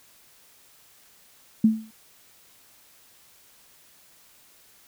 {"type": "tone with exponential decay", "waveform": "sine", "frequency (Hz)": 220, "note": "A3", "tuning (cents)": 0, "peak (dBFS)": -11, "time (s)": [1.64, 1.91], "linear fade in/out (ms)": 5, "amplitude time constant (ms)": 57, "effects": ["white hiss -56 dBFS RMS until 4.87 s"]}